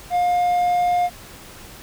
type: tone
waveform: triangle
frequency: 710 Hz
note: F5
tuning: 28 cents sharp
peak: -14 dBFS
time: 0.1-1.1 s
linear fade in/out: 50 ms
effects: pink hiss -41 dBFS RMS until 1.82 s